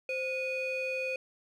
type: ring-modulated tone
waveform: triangle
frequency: 978 Hz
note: B5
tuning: 17 cents flat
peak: -26 dBFS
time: 0.09-1.16 s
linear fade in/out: 2 ms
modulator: 1500 Hz
effects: none